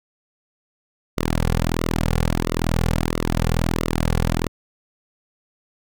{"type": "tone with flanger", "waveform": "sawtooth", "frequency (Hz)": 41.1, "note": "E1", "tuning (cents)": -4, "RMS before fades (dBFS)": -21, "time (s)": [1.17, 4.48], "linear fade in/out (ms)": 10, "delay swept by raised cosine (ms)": [1.2, 3.2], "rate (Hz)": 1.5, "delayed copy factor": -0.85, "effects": []}